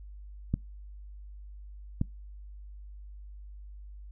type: clicks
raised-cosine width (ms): 5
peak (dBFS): -14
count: 2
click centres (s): 0.54 / 2.014
effects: noise-tail reverb RT60 0.2 s tail -24 dB re dry + added 50 Hz sine -43 dBFS peak until 4.11 s